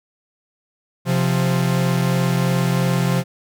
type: tone pair together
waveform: 45% pulse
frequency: 131.68 / 174.61 Hz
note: C3 / F3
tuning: +11 / 0 cents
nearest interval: perfect fourth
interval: 489 cents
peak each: -19 dBFS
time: 1.05-3.24 s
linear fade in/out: 50 ms
effects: none